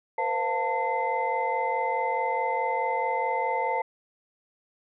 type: tone cluster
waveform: sine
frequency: 472.3 / 517 / 699 / 893 / 2059 Hz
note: A#4 / C5 / F5 / A5 / C7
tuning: +23 / -21 / +1 / +25 / -28 cents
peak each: -34 / -31 / -34 / -26 / -34 dBFS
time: 0.18-3.82 s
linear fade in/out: 5 ms
effects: tanh soft clip ceiling -13 dBFS